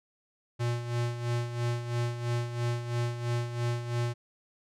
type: tone with tremolo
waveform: square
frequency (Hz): 119.5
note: A#2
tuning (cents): +43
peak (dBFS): -27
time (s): 0.59-4.14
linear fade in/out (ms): 20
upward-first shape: sine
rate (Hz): 3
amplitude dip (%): 65
effects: low-pass 8000 Hz 12 dB/octave